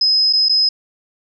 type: tone with dropouts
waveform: sine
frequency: 5080 Hz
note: D#8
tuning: 35 cents sharp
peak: -11 dBFS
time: 0.01-0.69 s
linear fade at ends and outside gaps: 5 ms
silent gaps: 0.328-0.333 / 0.486-0.494 s
effects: none